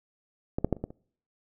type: clicks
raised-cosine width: 2 ms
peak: -15 / -10 / -11 / -30 / -18 / -30 dBFS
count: 6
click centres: 0.585 / 0.646 / 0.727 / 0.767 / 0.84 / 0.905 s
effects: noise-tail reverb RT60 0.6 s tail -25 dB re dry